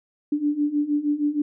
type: beating tone pair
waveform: sine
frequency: 290 / 296.4 Hz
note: D4 / D4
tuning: -22 / +16 cents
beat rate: 6.4 Hz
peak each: -25 / -22 dBFS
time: 0.32-1.42 s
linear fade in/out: 5 ms
effects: none